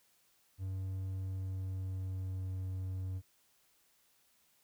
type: tone with pitch glide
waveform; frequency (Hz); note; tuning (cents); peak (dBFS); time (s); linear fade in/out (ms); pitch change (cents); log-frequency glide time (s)
triangle; 94.8 to 93.49; F#2 to F#2; +43 to +18; -34; 0.58-3.22; 50; -25; 1.14-2.54
effects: white hiss -71 dBFS RMS until 4.63 s